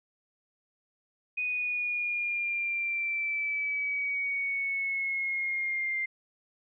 sine linear sweep, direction down, 2489 to 2093 Hz, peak -28 dBFS, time 1.37-6.06 s, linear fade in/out 10 ms, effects none

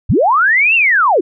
sine linear two-way sweep, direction up then down, 47.2 to 2794 to 295.6 Hz, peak -8 dBFS, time 0.09-1.21 s, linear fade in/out 10 ms, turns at 0.75 s, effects none

